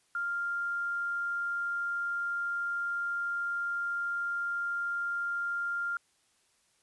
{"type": "tone with quantisation", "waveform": "sine", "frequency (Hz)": 1396.9, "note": "F6", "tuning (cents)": 0, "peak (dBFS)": -30, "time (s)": [0.15, 5.97], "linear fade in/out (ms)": 2, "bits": 10, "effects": ["white hiss -70 dBFS RMS until 6.82 s", "resampled to 24000 Hz"]}